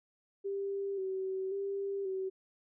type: tone with vibrato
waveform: sine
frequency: 387.8 Hz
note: G4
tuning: 19 cents flat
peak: -33 dBFS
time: 0.44-2.3 s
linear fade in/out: 20 ms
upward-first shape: square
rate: 0.93 Hz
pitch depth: 35 cents each way
effects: none